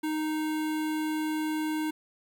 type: tone with notch filter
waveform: square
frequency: 310 Hz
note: D#4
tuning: 6 cents flat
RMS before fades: -30 dBFS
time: 0.03-1.91 s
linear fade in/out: 10 ms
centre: 5500 Hz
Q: 1.7
effects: 10-bit